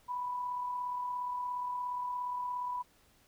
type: tone with amplitude modulation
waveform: sine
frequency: 987.8 Hz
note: B5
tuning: in tune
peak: -32 dBFS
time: 0.08-2.83 s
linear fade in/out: 20 ms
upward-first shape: sine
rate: 37.1 Hz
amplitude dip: 35%
effects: pink hiss -66 dBFS RMS until 3.27 s